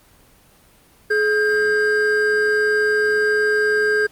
triangle tone pair together, 424.3 / 1599.7 Hz, G#4 / G6, +37 / +35 cents, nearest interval octave + major seventh, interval 2298 cents, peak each -16 dBFS, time 1.1-4.07 s, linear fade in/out 10 ms, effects pink hiss -52 dBFS RMS until 4.11 s + Opus 24 kbps

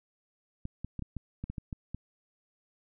clicks, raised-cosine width 5 ms, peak -24 dBFS, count 10, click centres 0.654 / 0.846 / 0.993 / 1.023 / 1.167 / 1.44 / 1.5 / 1.582 / 1.728 / 1.946 s, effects none

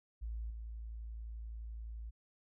sine tone with level steps, 55.8 Hz, A1, 25 cents sharp, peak -38 / -42 dBFS, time 0.21-2.11 s, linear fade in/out 20 ms, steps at 0.5 s, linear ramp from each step 5 ms, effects none

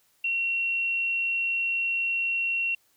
sine tone, 2732 Hz, F7, 39 cents flat, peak -24 dBFS, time 0.24-2.75 s, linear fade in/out 5 ms, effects white hiss -66 dBFS RMS until 2.96 s

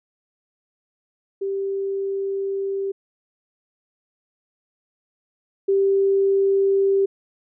sine tone pair in turn, 392 / 392 Hz, G4 / G4, 0 / 0 cents, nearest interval unison, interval 0 cents, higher neither, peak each -22 / -15 dBFS, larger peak second, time 1.41-2.92 / 5.68-7.06 s, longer first, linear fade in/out 10 ms, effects none

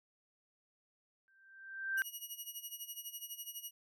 sine tone with exponential growth, 1568 Hz, G6, in tune, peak -29 dBFS, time 1.28-2.02 s, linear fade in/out 0 ms, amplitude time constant 160 ms
5% pulse tone with tremolo, 2900 Hz, F#7, 35 cents flat, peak -33 dBFS, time 1.97-3.71 s, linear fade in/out 10 ms, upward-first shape sine, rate 12 Hz, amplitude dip 80%
effects none

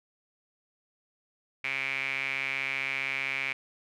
sawtooth tone with band-pass filter, 135.3 Hz, C#3, 42 cents flat, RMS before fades -32 dBFS, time 1.64-3.53 s, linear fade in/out 5 ms, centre 2300 Hz, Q 9.5, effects none

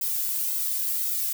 violet noise with flanger, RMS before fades -27 dBFS, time 0.01-1.33 s, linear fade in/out 5 ms, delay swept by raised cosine 1.7 to 2.24 ms, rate 1.9 Hz, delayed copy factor -0.9, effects none

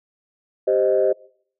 sine chord, C minor, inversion second, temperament equal, 392 / 523.3 / 622.3 Hz, G4 / C5 / Eb5, 0 / 0 / 0 cents, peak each -19 dBFS, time 0.67-1.13 s, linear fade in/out 10 ms, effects noise-tail reverb RT60 0.6 s tail -23 dB re dry + tanh soft clip ceiling -7 dBFS

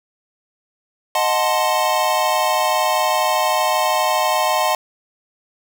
square chord, D# diminished seventh, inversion none, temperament equal with one note detuned, 622.3 / 734.9 / 880 / 1046.5 Hz, D#5 / F#5 / A5 / C6, 0 / -12 / 0 / 0 cents, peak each -22 dBFS, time 1.15-4.75 s, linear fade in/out 2 ms, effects none

